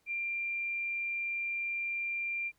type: tone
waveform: sine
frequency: 2379 Hz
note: D7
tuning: 22 cents sharp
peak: -32 dBFS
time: 0.06-2.52 s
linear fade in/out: 50 ms
effects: pink hiss -73 dBFS RMS until 2.58 s